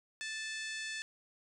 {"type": "harmonic tone with a mistuned harmonic", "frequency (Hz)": 880, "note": "A5", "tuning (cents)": 0, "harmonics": [2, 3, 4, 5, 6, 7, 8, 9, 10], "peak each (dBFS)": [-41, -45, -47, -49, -51, -52, -53, -54, -55], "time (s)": [0.21, 1.02], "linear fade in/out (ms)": 0, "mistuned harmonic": 3, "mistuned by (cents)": -21, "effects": ["12-bit"]}